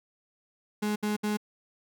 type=tone bursts; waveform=35% pulse; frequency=210 Hz; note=G#3; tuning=19 cents sharp; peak=-25 dBFS; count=3; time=0.82-1.372 s; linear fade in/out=10 ms; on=140 ms; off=66 ms; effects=none